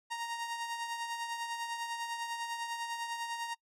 sawtooth tone with tremolo, 932.3 Hz, A#5, in tune, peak -30 dBFS, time 0.1-3.55 s, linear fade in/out 20 ms, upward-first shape triangle, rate 10 Hz, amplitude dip 55%, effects noise-tail reverb RT60 0.1 s tail -25 dB re dry + low-pass 10000 Hz 12 dB/octave

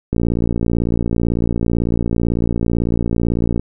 click train, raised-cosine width 3 ms, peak -5 dBFS, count 202, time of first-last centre 0.13-3.596 s, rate 58 Hz, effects none

